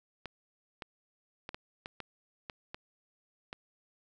clicks, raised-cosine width 0.3 ms, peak -24 dBFS, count 9, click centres 0.257 / 0.822 / 1.491 / 1.545 / 1.859 / 2.003 / 2.498 / 2.745 / 3.529 s, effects none

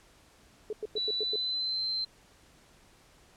sine tone bursts, 427.5 Hz, A4, 50 cents flat, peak -31 dBFS, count 6, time 0.7-1.359 s, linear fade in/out 2 ms, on 29 ms, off 97 ms
sine tone with pitch glide, 3951 to 4107 Hz, B7 to C8, 0 to -33 cents, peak -29 dBFS, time 0.96-2.05 s, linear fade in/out 10 ms, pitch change +67 cents, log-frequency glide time 1.12-1.82 s
effects pink hiss -60 dBFS RMS until 3.36 s + low-pass 10000 Hz 12 dB/octave

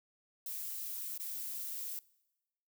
violet noise with dropouts, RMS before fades -41 dBFS, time 0.46-1.99 s, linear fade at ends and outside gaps 2 ms, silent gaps 1.178-1.198 s, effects noise-tail reverb RT60 1.0 s tail -23 dB re dry

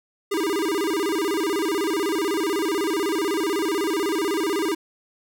square tone with vibrato, 360 Hz, F#4, 47 cents flat, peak -22 dBFS, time 0.31-4.75 s, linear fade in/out 10 ms, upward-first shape square, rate 16 Hz, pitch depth 200 cents each way, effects none

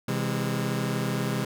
sawtooth chord, C augmented, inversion none, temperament just, 130.81 / 163.52 / 204.4 Hz, C3 / E3 / G#3, 0 / -14 / -27 cents, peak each -25 / -28 / -26 dBFS, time 0.08-1.45 s, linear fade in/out 5 ms, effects none

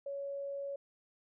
sine tone, 559 Hz, C#5, 14 cents sharp, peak -37 dBFS, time 0.06-0.76 s, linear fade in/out 5 ms, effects none

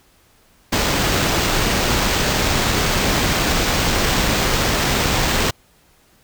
pink noise with sample-and-hold, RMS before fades -18 dBFS, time 0.72-5.51 s, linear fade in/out 10 ms, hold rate 11025 Hz, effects pink hiss -55 dBFS RMS until 6.23 s

